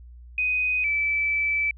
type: tone pair in turn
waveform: sine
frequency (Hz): 2500 / 2313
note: D#7 / D7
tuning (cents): +8 / -27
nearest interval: minor second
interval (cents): 135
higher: first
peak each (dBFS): -21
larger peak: neither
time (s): 0.38-0.84 / 0.84-1.71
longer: second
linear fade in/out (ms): 2
effects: added 60 Hz sine -42 dBFS peak until 1.77 s